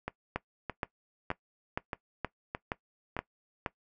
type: two click trains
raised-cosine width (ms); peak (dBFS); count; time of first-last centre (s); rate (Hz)
0.5; -19 / -16; 6 / 8; 0.08-3.166 / 0.36-3.662; 1.62 / 2.12
effects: noise-tail reverb RT60 0.1 s tail -19 dB re dry